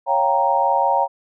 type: chord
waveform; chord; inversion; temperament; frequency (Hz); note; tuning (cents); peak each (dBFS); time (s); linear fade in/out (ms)
sine; G half-diminished seventh; second; equal; 554.4 / 698.5 / 784 / 932.3; Db5 / F5 / G5 / Bb5; 0 / 0 / 0 / 0; -22 / -23 / -20 / -18; 0.06-1.08; 50
effects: none